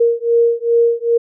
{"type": "beating tone pair", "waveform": "sine", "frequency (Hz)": [466.2, 468.7], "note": ["A#4", "A#4"], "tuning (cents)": [0, 9], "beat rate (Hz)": 2.5, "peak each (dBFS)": -14, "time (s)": [0, 1.18], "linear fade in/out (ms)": 10, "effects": []}